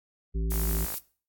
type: harmonic tone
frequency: 55 Hz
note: A1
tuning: in tune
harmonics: 1 / 3 / 5 / 7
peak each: -26 / -36 / -43 / -41 dBFS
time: 0.34-0.86 s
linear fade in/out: 20 ms
type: noise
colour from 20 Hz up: violet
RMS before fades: -32 dBFS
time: 0.5-0.99 s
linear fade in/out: 10 ms
type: click train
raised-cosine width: 0.5 ms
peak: -25 dBFS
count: 23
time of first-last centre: 0.52-0.941 s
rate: 52.2 Hz
effects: noise-tail reverb RT60 0.4 s tail -20 dB re dry + AAC 64 kbps